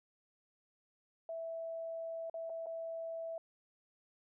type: tone with dropouts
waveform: sine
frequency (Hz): 658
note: E5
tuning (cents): -3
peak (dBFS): -39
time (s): 1.29-3.38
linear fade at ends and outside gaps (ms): 2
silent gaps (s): 2.298-2.341 / 2.496-2.5 / 2.66-2.667
effects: none